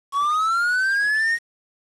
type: linear sweep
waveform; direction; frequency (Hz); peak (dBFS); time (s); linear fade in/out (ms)
triangle; up; 1100 to 1880; -16; 0.12-1.39; 50
effects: resampled to 24000 Hz + 7-bit